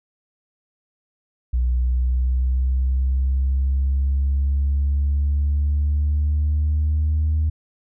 sine linear sweep, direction up, 61.1 to 77.78 Hz, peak -15 dBFS, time 1.53-7.5 s, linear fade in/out 10 ms, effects tanh soft clip ceiling -14 dBFS

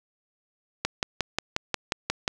click train, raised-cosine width 0.2 ms, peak -7 dBFS, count 9, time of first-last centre 0.85-2.279 s, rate 5.6 Hz, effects none

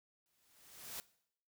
white noise with exponential growth, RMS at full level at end -43 dBFS, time 0.26-1 s, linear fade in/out 0 ms, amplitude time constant 160 ms, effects noise-tail reverb RT60 0.7 s tail -20 dB re dry

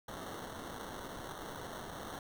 white noise with sample-and-hold, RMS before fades -45 dBFS, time 0.08-2.19 s, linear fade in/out 2 ms, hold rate 2450 Hz, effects none

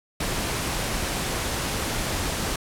pink noise, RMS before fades -27 dBFS, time 0.2-2.56 s, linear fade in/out 5 ms, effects low-pass 12000 Hz 12 dB/octave

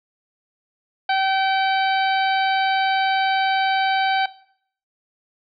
harmonic tone, 770 Hz, G5, 31 cents flat, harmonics 1 / 2 / 3 / 4 / 5 / 6, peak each -18 / -24 / -28 / -30 / -32 / -34 dBFS, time 1.09-4.26 s, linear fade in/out 5 ms, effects noise-tail reverb RT60 0.6 s tail -18 dB re dry

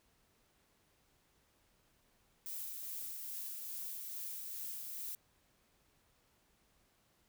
violet noise with tremolo, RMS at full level -43 dBFS, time 2.46-5.15 s, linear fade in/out 0 ms, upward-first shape sine, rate 2.4 Hz, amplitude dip 25%, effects pink hiss -73 dBFS RMS until 7.28 s

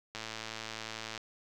click train, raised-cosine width 0.2 ms, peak -22 dBFS, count 115, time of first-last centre 0.15-1.177 s, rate 111 Hz, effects none

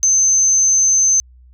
sine tone, 6210 Hz, G8, 17 cents flat, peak -10 dBFS, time 0.03-1.2 s, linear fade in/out 0 ms, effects added 62 Hz sine -42 dBFS peak until 1.53 s

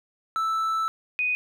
triangle / sine tone pair in turn, 1318.5 / 2489 Hz, E6 / D#7, 0 / 0 cents, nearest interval major seventh, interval 1100 cents, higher second, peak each -21 / -22 dBFS, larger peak first, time 0.36-0.88 / 1.19-1.35 s, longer first, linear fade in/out 0 ms, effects none

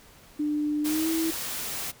sine tone with pitch glide, 298 to 325 Hz, D4 to E4, +25 to -24 cents, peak -24 dBFS, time 0.39-1.31 s, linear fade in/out 10 ms, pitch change +151 cents, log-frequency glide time 0.82-1.09 s
white noise, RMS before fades -33 dBFS, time 0.84-1.92 s, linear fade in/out 20 ms
effects pink hiss -53 dBFS RMS until 2 s

